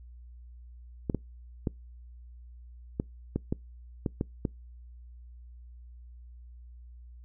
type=clicks; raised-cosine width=3 ms; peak=-15 dBFS; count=9; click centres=1.098 / 1.147 / 1.672 / 2.999 / 3.36 / 3.525 / 4.062 / 4.211 / 4.452 s; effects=noise-tail reverb RT60 0.2 s tail -26 dB re dry + added 60 Hz sine -46 dBFS peak until 7.24 s